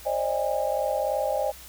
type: tone cluster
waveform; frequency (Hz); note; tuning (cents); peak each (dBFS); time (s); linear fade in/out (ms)
sine; 530 / 588 / 631 / 812; C5 / D5 / D#5 / G#5; +22 / +2 / +24 / -39; -29; 0.05-1.52; 20
effects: added 60 Hz sine -49 dBFS peak until 1.68 s + white hiss -46 dBFS RMS until 1.68 s